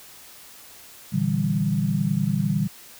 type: chord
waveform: sine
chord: E half-diminished seventh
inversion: second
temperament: equal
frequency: 116.54 / 146.83 / 164.81 / 196 Hz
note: Bb2 / D3 / E3 / G3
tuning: 0 / 0 / 0 / 0 cents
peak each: -29 / -25 / -26 / -24 dBFS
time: 1.12-2.68 s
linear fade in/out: 20 ms
effects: white hiss -46 dBFS RMS until 2.99 s